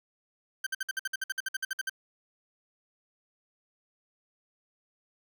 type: tone bursts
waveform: 40% pulse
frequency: 1556 Hz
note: G6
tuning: 13 cents flat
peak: -28 dBFS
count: 16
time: 0.64-1.896 s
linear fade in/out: 5 ms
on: 26 ms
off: 56 ms
effects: none